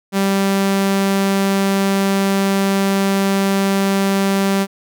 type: tone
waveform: sawtooth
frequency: 195.8 Hz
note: G3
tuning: 2 cents flat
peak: -10 dBFS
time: 0.12-4.67 s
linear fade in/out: 50 ms
effects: none